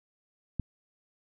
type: click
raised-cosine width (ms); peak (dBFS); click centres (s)
5; -18; 0.597
effects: none